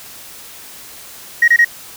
sine tone bursts, 1886 Hz, A#6, 20 cents sharp, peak -5 dBFS, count 3, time 1.42-1.647 s, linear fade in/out 5 ms, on 59 ms, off 25 ms, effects tanh soft clip ceiling -2 dBFS + white hiss -36 dBFS RMS until 1.96 s

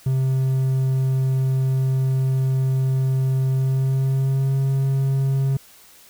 triangle tone with pitch glide, 132 to 135.32 Hz, C3 to C#3, +16 to -41 cents, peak -15 dBFS, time 0.06-5.57 s, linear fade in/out 5 ms, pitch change +43 cents, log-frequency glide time 3.5-4.59 s, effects white hiss -49 dBFS RMS until 6.09 s

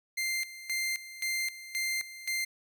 sawtooth tone with tremolo, 2093 Hz, C7, in tune, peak -26 dBFS, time 0.17-2.45 s, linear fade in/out 10 ms, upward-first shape square, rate 1.9 Hz, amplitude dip 80%, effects none

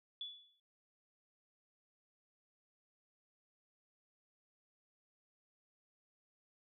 sine tone with exponential decay, 3434 Hz, A7, 43 cents flat, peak -39 dBFS, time 0.21-0.6 s, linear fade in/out 2 ms, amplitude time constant 84 ms, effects none

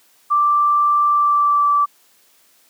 sine tone with pitch glide, 1174.7 to 1161.2 Hz, D6 to D6, 0 to -20 cents, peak -12 dBFS, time 0.3-1.86 s, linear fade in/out 20 ms, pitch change -20 cents, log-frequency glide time 1.08-1.7 s, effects white hiss -55 dBFS RMS until 2.69 s + high-pass 200 Hz 12 dB/octave

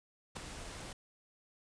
pink noise with ADSR envelope, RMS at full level -39 dBFS, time 0.35-0.93 s, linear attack 18 ms, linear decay 4 ms, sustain -7 dB, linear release 4 ms, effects resampled to 22050 Hz

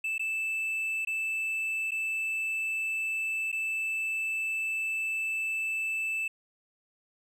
triangle tone with dropouts, 2637 Hz, E7, in tune, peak -27 dBFS, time 0.04-6.28 s, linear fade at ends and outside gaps 5 ms, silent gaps 0.181-0.194 / 1.05-1.071 / 1.909-1.917 / 3.518-3.526 s, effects none

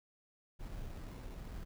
brown noise with sample-and-hold, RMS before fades -45 dBFS, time 0.59-1.65 s, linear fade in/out 20 ms, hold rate 3150 Hz, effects none

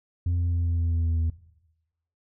sine tone with pitch steps, 87.31 / 86.46 / 85.61 / 84.78 / 83.95 / 83.13 / 82.31 / 81.51 Hz, F2 / F2 / F2 / E2 / E2 / E2 / E2 / E2, 0 / -17 / -34 / +49 / +32 / +15 / -2 / -19 cents, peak -19 dBFS, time 0.26-1.3 s, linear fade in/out 5 ms, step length 130 ms, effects noise-tail reverb RT60 0.9 s tail -19 dB re dry + tanh soft clip ceiling -21 dBFS

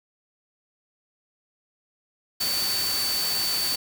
sine tone in noise, 4531 Hz, C#8, 37 cents sharp, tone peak -25 dBFS, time 2.4-3.76 s, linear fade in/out 10 ms, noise white, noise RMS -29 dBFS, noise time 2.4-3.76 s, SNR +1 dB, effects none

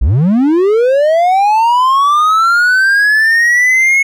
triangle linear sweep, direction up, 46.25 to 2195 Hz, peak -5 dBFS, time 0.01-4.03 s, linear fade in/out 10 ms, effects none

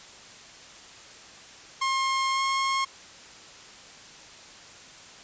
sawtooth tone with pitch glide, 1069 to 1078.9 Hz, C6 to C#6, +37 to -47 cents, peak -20 dBFS, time 1.81-2.85 s, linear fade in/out 10 ms, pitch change +16 cents, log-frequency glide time 2.33-2.41 s, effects white hiss -47 dBFS RMS until 5.23 s + resampled to 16000 Hz

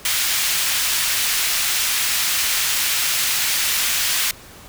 pink high-pass noise, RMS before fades -20 dBFS, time 0.05-4.31 s, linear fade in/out 2 ms, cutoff 2100 Hz, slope 12 dB/octave, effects pink hiss -42 dBFS RMS until 4.68 s

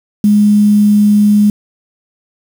sine tone with quantisation, 207.7 Hz, G#3, in tune, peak -5 dBFS, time 0.24-1.5 s, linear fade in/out 2 ms, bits 5, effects none

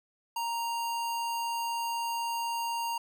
square tone, 932 Hz, A#5, 1 cent flat, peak -31 dBFS, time 0.36-2.98 s, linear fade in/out 5 ms, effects none

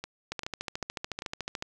two click trains, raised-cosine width 0.2 ms, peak -16 / -19 dBFS, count 19 / 4, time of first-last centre 0.32-1.624 / 0.04-1.221 s, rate 13.8 / 2.54 Hz, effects none

